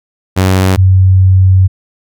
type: tone pair in turn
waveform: sawtooth / sine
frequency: 94 / 94 Hz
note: F#2 / F#2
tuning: +28 / +28 cents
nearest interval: unison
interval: 0 cents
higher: neither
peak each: -3 dBFS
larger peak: neither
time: 0.36-0.77 / 0.77-1.68 s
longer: second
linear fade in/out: 20 ms
effects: none